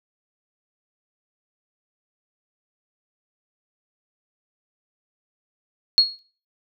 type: tone with exponential decay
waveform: sine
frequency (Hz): 4311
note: C#8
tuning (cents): -49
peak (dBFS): -8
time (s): 5.98-6.19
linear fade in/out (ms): 0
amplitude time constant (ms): 45
effects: noise-tail reverb RT60 0.4 s tail -18 dB re dry